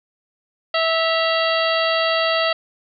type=harmonic tone with a mistuned harmonic; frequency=653 Hz; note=E5; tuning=17 cents flat; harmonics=1 / 2 / 3 / 4 / 5 / 6 / 7; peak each=-20 / -23 / -25 / -26 / -27 / -28 / -28 dBFS; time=0.74-2.53 s; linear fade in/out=5 ms; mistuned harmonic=4; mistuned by=+95 cents; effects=none